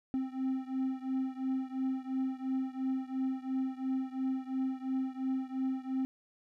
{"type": "beating tone pair", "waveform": "triangle", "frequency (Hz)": [261.6, 264.5], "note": ["C4", "C4"], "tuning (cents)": [0, 19], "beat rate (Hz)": 2.9, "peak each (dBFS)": [-32, -34], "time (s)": [0.14, 6.05], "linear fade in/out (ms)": 0, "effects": []}